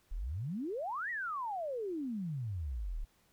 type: exponential two-way sweep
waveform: sine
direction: up then down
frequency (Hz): 32.7 to 1975.5 to 32.7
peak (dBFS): -35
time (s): 0.11-3.05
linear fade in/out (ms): 10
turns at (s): 1.1
effects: pink hiss -70 dBFS RMS until 3.32 s